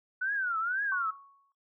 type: tone with vibrato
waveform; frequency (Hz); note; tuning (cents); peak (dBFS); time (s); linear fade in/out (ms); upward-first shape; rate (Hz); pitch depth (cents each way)
sine; 1471; F#6; -11; -28; 0.21-1.11; 10; triangle; 2; 240
type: tone with exponential decay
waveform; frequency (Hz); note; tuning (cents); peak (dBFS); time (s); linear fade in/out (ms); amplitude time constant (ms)
sine; 1109; C#6; 0; -31; 0.92-1.52; 1; 130
effects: noise-tail reverb RT60 0.3 s tail -19 dB re dry